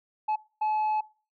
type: tone bursts at uneven times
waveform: sine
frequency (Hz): 858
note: A5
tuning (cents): -44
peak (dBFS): -21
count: 2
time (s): 0.28-0.36 / 0.61-1.01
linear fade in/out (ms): 10
effects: noise-tail reverb RT60 0.4 s tail -25 dB re dry + tanh soft clip ceiling -23 dBFS